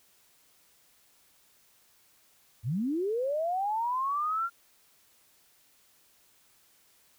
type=linear sweep; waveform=sine; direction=up; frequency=96.8 to 1396.9 Hz; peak=-27 dBFS; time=2.63-4.5 s; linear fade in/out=50 ms; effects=white hiss -64 dBFS RMS until 7.18 s